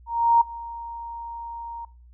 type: tone with ADSR envelope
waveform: sine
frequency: 932.3 Hz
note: A#5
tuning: in tune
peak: -12 dBFS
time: 0.06-1.85 s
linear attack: 350 ms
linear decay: 8 ms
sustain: -20 dB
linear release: 4 ms
effects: noise-tail reverb RT60 0.4 s tail -22 dB re dry + added 60 Hz sine -47 dBFS peak until 2.13 s